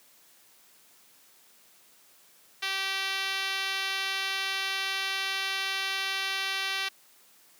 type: tone with band-pass filter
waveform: 5% pulse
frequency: 387.5 Hz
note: G4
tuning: 20 cents flat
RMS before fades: -31 dBFS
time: 2.62-6.89 s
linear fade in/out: 10 ms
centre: 2800 Hz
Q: 0.66
effects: white hiss -59 dBFS RMS until 7.59 s + high-pass 150 Hz 12 dB/octave